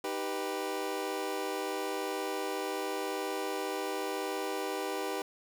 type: chord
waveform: 25% pulse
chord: Eb augmented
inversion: none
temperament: equal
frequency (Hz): 311.1 / 392 / 493.9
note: Eb4 / G4 / B4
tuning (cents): 0 / 0 / 0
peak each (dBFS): -36 / -32 / -34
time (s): 0.04-5.22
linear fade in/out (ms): 2
effects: none